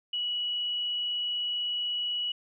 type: tone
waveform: sine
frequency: 2931 Hz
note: F#7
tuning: 17 cents flat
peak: -28 dBFS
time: 0.13-2.32 s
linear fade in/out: 5 ms
effects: none